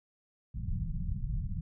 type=low-pass noise; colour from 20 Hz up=pink; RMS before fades=-34 dBFS; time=0.54-1.61 s; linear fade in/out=2 ms; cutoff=180 Hz; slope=48 dB/octave; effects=none